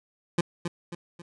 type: tone with echo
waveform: 25% pulse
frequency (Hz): 172.4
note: F3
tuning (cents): -22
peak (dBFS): -17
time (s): 0.38-0.41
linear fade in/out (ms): 5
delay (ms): 270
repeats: 3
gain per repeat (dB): -7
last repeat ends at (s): 1.22
effects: resampled to 22050 Hz